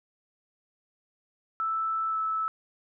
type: tone with pitch glide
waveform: sine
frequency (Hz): 1318.5 to 1307.9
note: E6 to E6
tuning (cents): 0 to -14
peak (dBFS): -26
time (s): 1.6-2.48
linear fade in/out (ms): 0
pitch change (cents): -14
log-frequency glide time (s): 2.08-2.17
effects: none